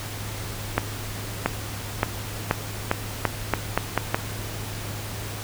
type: accelerating click train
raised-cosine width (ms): 0.5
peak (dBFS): -4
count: 10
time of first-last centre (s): 0.78-4.145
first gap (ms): 680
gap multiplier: 0.84
effects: added 104 Hz sine -34 dBFS peak until 5.43 s + pink hiss -35 dBFS RMS until 5.43 s